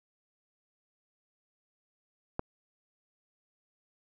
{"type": "click", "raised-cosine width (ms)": 1, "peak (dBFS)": -17, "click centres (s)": 2.394, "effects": []}